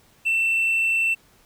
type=tone; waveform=triangle; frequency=2682 Hz; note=E7; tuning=29 cents sharp; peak=-16 dBFS; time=0.25-1.15 s; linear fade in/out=20 ms; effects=tanh soft clip ceiling -13 dBFS + pink hiss -57 dBFS RMS until 1.45 s